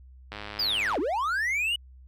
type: click train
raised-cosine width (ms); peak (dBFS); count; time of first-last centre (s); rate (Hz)
0.3; -21; 67; 0.32-0.955; 104
type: linear two-way sweep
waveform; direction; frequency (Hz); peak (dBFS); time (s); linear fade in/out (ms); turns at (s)
triangle; down then up; 5060 to 261.3 to 2973; -23; 0.59-1.76; 5; 0.99
effects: added 64 Hz sine -47 dBFS peak until 2.07 s